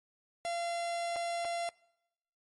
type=tone with dropouts; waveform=45% pulse; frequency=686 Hz; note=F5; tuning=31 cents flat; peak=-33 dBFS; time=0.45-1.69 s; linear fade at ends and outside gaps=0 ms; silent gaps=1.16-1.164 / 1.448-1.452 s; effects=noise-tail reverb RT60 0.9 s tail -24 dB re dry + MP3 48 kbps